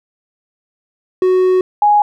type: tone pair in turn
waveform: triangle / sine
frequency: 370 / 830.6 Hz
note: F#4 / G#5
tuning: 0 / 0 cents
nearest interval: octave + major second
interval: 1400 cents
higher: second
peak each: -7 dBFS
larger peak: neither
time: 1.22-1.61 / 1.82-2.02 s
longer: first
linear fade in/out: 2 ms
effects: none